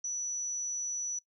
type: tone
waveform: sine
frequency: 5920 Hz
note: F#8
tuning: in tune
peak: -32 dBFS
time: 0.04-1.19 s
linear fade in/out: 5 ms
effects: noise-tail reverb RT60 0.1 s tail -19 dB re dry